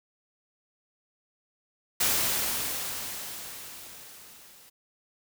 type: noise with level ramp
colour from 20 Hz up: white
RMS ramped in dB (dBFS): -24 to -54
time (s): 2-4.7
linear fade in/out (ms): 10
effects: none